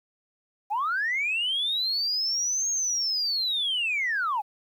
sine linear two-way sweep, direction up then down, 779 to 6550 to 779 Hz, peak -23 dBFS, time 0.7-4.42 s, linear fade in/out 20 ms, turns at 2.7 s, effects tanh soft clip ceiling -20 dBFS + 10-bit

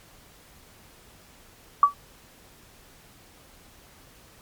sine tone with exponential decay, 1146 Hz, D6, 43 cents flat, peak -8 dBFS, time 1.83-1.94 s, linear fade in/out 2 ms, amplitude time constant 23 ms, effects pink hiss -53 dBFS RMS until 4.41 s + MP3 96 kbps

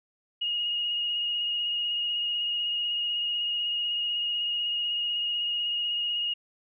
sine tone with vibrato, 2869 Hz, F7, 46 cents sharp, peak -26 dBFS, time 0.41-6.34 s, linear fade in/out 10 ms, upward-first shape triangle, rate 16 Hz, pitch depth 21 cents each way, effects none

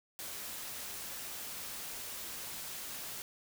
white noise, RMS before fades -43 dBFS, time 0.19-3.22 s, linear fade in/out 0 ms, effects none

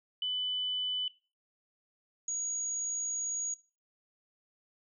sine tone pair in turn, 3000 / 6719 Hz, F#7 / G#8, +23 / +19 cents, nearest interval octave + major second, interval 1396 cents, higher second, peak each -30 / -31 dBFS, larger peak first, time 0.22-1.08 / 2.28-3.54 s, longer second, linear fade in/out 2 ms, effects noise-tail reverb RT60 0.3 s tail -18 dB re dry

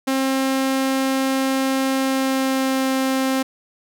sawtooth tone with pitch glide, 266.6 to 264.5 Hz, C4 to C4, +33 to +19 cents, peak -14 dBFS, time 0.07-3.43 s, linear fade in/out 10 ms, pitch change -14 cents, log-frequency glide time 1.98-2.86 s, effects none

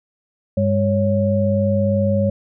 sine tone cluster, 100.1 / 203 / 554 Hz, G2 / G#3 / C#5, +37 / -39 / -1 cents, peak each -19 dBFS, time 0.57-2.3 s, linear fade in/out 5 ms, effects none

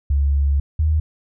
sine tone pair in turn, 70.3 / 77.55 Hz, C#2 / D#2, +25 / -5 cents, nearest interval major second, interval 170 cents, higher second, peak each -14 dBFS, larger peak neither, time 0.1-0.6 / 0.79-1 s, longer first, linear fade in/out 5 ms, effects none

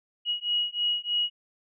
sine beating tone pair, 2900 / 2903.2 Hz, F#7 / F#7, -35 / -34 cents, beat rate 3.2 Hz, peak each -28 dBFS, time 0.25-1.3 s, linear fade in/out 50 ms, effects none

